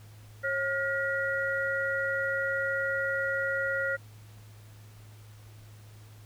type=tone cluster; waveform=sine; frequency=543 / 1422 / 1919 Hz; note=C#5 / F6 / A#6; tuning=-36 / +31 / +50 cents; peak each=-32 / -30 / -33 dBFS; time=0.43-3.97 s; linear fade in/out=20 ms; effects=added 106 Hz sine -48 dBFS peak until 6.25 s + pink hiss -58 dBFS RMS until 6.25 s